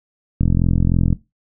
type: click train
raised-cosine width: 5 ms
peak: -4 dBFS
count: 32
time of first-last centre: 0.41-1.128 s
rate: 43.2 Hz
effects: noise-tail reverb RT60 0.2 s tail -17 dB re dry